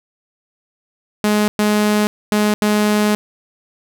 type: tone bursts at uneven times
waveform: sawtooth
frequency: 210 Hz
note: G#3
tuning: 19 cents sharp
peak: -9 dBFS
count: 4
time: 1.24-1.48 / 1.59-2.07 / 2.32-2.54 / 2.62-3.15 s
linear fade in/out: 0 ms
effects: none